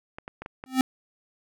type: clicks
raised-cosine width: 0.5 ms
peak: -22 dBFS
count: 5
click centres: 0.185 / 0.279 / 0.42 / 0.461 / 0.639 s
type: tone with exponential growth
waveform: square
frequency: 260 Hz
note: C4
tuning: 11 cents flat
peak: -15 dBFS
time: 0.66-0.81 s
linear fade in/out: 1 ms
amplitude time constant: 31 ms
effects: none